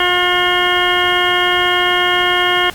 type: harmonic tone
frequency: 357.7 Hz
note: F4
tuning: 41 cents sharp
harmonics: 1 / 2 / 3 / 4 / 5 / 6 / 8 / 9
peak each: -20 / -20 / -20 / -20 / -20 / -20 / -20 / -20 dBFS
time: 0-2.7 s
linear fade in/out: 2 ms
effects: pink hiss -35 dBFS RMS until 2.74 s + Opus 48 kbps